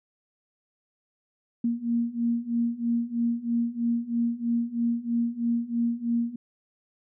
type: beating tone pair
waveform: sine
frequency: 233.1 / 236.2 Hz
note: A#3 / A#3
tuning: 0 / +23 cents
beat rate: 3.1 Hz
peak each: -28 / -26 dBFS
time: 1.64-6.36 s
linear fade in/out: 5 ms
effects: none